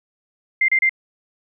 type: tone bursts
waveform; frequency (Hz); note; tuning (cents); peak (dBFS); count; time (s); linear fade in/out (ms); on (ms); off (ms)
sine; 2093; C7; 0; -13; 3; 0.61-0.894; 5; 74; 31
effects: none